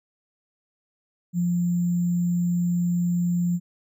sine tone with sample-and-hold, 174.61 Hz, F3, in tune, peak -20 dBFS, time 1.33-3.6 s, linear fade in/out 50 ms, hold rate 7350 Hz, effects none

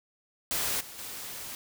white noise with level steps, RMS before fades -30 / -45 / -40 dBFS, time 0.51-1.55 s, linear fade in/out 0 ms, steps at 0.8 / 0.98 s, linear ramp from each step 10 ms, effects none

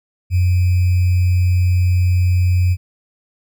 sine tone with sample-and-hold, 90 Hz, F#2, 47 cents flat, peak -11 dBFS, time 0.3-2.77 s, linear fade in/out 50 ms, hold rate 2450 Hz, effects none

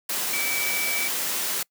sine tone in noise, 2300 Hz, D7, 37 cents flat, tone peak -27 dBFS, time 0.33-1.08 s, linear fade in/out 5 ms, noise white, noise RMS -27 dBFS, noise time 0.09-1.63 s, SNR -3 dB, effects noise-tail reverb RT60 0.1 s tail -25 dB re dry + high-pass 200 Hz 12 dB/octave

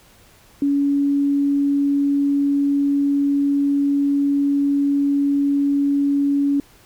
sine tone, 282.4 Hz, C#4, 32 cents sharp, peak -15 dBFS, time 0.62-6.6 s, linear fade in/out 2 ms, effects pink hiss -51 dBFS RMS until 6.85 s

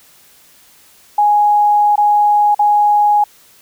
sine tone with dropouts, 830.6 Hz, G#5, in tune, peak -8 dBFS, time 1.18-3.24 s, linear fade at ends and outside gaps 5 ms, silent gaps 1.958-1.978 / 2.547-2.592 s, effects white hiss -47 dBFS RMS until 3.61 s

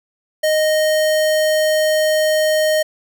square tone, 620 Hz, D#5, 6 cents flat, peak -14 dBFS, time 0.43-2.83 s, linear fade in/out 10 ms, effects none

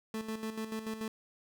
30% pulse tone with tremolo, 220 Hz, A3, in tune, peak -32 dBFS, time 0.14-1.08 s, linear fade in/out 2 ms, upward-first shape square, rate 6.9 Hz, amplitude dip 60%, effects none

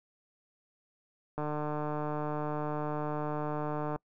click train, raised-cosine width 1 ms, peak -21 dBFS, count 388, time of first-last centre 1.38-3.96 s, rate 150 Hz, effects noise-tail reverb RT60 0.1 s tail -26 dB re dry

